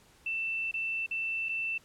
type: tone with dropouts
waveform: sine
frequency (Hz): 2670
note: E7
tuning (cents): +22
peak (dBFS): -30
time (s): 0.26-1.78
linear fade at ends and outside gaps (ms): 5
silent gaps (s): 0.713-0.739 / 1.063-1.11 / 1.487-1.491
effects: pink hiss -61 dBFS RMS until 1.84 s + low-pass 12000 Hz 12 dB/octave